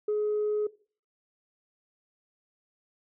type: tone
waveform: sine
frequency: 421.4 Hz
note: G#4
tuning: 25 cents sharp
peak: -23 dBFS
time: 0.08-0.67 s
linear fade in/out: 5 ms
effects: noise-tail reverb RT60 0.4 s tail -20 dB re dry + tanh soft clip ceiling -22 dBFS